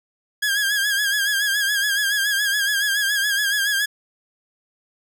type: tone with vibrato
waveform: sawtooth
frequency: 1642 Hz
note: G#6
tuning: 20 cents flat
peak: -15 dBFS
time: 0.42-3.86 s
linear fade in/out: 10 ms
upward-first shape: sine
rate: 7.1 Hz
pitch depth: 65 cents each way
effects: none